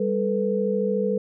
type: tone cluster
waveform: sine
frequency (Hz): 198.3 / 438.5 / 492.1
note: G3 / A4 / B4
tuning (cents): +20 / -6 / -6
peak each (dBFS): -25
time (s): 0-1.18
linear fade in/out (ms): 5
effects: none